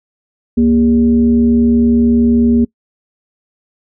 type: tone with frequency modulation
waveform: sine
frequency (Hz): 236.2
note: A#3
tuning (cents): +23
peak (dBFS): -7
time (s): 0.57-2.65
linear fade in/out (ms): 10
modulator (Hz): 167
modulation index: 0.47
effects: noise-tail reverb RT60 0.1 s tail -24 dB re dry